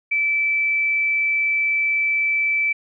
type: tone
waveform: sine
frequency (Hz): 2318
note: D7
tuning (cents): -23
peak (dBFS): -17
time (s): 0.11-2.73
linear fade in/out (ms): 10
effects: none